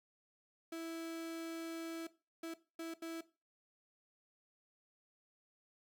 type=tone bursts at uneven times; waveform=35% pulse; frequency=328.9 Hz; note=E4; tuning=4 cents flat; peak=-40 dBFS; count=4; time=0.72-2.07 / 2.43-2.54 / 2.79-2.94 / 3.02-3.21 s; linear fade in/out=5 ms; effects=noise-tail reverb RT60 0.3 s tail -17 dB re dry